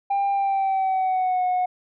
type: tone with pitch glide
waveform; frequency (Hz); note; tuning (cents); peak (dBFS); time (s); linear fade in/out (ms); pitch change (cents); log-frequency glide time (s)
sine; 796 to 729.9; G5 to F#5; +26 to -24; -17; 0.1-1.66; 10; -150; 0.32-1.44
effects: tanh soft clip ceiling -18 dBFS